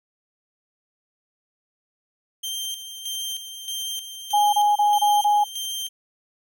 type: tone with tremolo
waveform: sawtooth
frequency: 3153 Hz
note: G7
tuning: 9 cents sharp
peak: -24 dBFS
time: 2.43-5.89 s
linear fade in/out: 10 ms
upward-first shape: square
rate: 1.6 Hz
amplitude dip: 60%
type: tone bursts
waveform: sine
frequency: 830.6 Hz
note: G#5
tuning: in tune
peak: -15 dBFS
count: 5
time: 4.33-5.442 s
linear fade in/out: 10 ms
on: 200 ms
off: 28 ms
effects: none